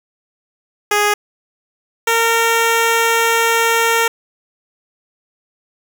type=tone pair in turn; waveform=10% pulse; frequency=414.7 / 459.1 Hz; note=G#4 / A#4; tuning=-3 / -26 cents; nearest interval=major second; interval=177 cents; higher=second; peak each=-4 dBFS; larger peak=neither; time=0.91-1.14 / 2.07-4.08 s; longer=second; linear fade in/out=5 ms; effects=7-bit